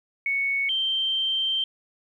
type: tone pair in turn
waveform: sine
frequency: 2217 / 3135 Hz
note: C#7 / G7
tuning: 0 / -1 cents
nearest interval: tritone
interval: 599 cents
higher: second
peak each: -22 dBFS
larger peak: neither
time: 0.26-0.69 / 0.69-1.64 s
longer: second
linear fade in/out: 2 ms
effects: 10-bit